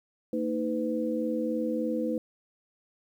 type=tone cluster; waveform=sine; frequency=229.4 / 312.7 / 502 Hz; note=A#3 / D#4 / B4; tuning=-28 / +9 / +28 cents; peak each=-31 dBFS; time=0.33-2.18 s; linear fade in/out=2 ms; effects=10-bit